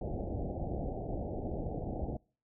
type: low-pass noise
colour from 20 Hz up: pink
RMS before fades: -37 dBFS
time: 0.01-2.17 s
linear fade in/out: 5 ms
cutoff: 790 Hz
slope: 96 dB/octave
effects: noise-tail reverb RT60 0.4 s tail -25 dB re dry